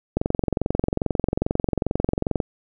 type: click train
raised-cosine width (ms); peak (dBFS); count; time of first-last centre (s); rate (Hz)
2; -7; 51; 0.17-2.402; 22.4
effects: none